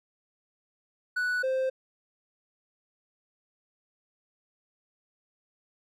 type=tone pair in turn; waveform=triangle; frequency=1480 / 523.3 Hz; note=F#6 / C5; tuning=0 / 0 cents; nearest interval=octave + tritone; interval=1800 cents; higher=first; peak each=-24 / -23 dBFS; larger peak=second; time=1.16-1.43 / 1.43-1.7 s; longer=neither; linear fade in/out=10 ms; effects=none